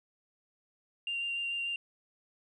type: tone with vibrato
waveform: sine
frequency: 2780 Hz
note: F7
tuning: 9 cents flat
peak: -31 dBFS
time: 1.07-1.76 s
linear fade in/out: 2 ms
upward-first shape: sine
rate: 6.8 Hz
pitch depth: 11 cents each way
effects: tanh soft clip ceiling -27 dBFS